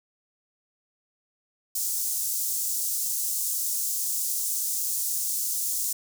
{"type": "high-pass noise", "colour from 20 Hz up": "pink", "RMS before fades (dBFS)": -28, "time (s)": [1.75, 5.93], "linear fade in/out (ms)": 5, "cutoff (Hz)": 6500, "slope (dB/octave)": 24, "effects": []}